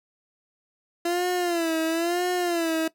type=tone with vibrato; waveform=30% pulse; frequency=340.4 Hz; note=F4; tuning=44 cents flat; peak=-20 dBFS; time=1.05-2.88 s; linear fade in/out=5 ms; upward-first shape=sine; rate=1 Hz; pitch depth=100 cents each way; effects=noise-tail reverb RT60 0.1 s tail -17 dB re dry